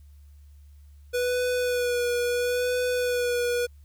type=tone with vibrato; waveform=square; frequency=490.3 Hz; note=B4; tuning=13 cents flat; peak=-24 dBFS; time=1.13-3.67 s; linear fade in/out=20 ms; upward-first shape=sine; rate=0.74 Hz; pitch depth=24 cents each way; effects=added 72 Hz sine -47 dBFS peak until 3.84 s + white hiss -69 dBFS RMS until 3.84 s